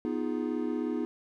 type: chord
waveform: triangle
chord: F half-diminished seventh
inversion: second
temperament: equal with one note detuned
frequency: 246.9 / 312.7 / 349.2 / 415.3 Hz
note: Cb4 / Eb4 / F4 / Ab4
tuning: 0 / +9 / 0 / 0 cents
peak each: -31 / -31 / -35 / -35 dBFS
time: 0.05-1.05 s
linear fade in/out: 0 ms
effects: none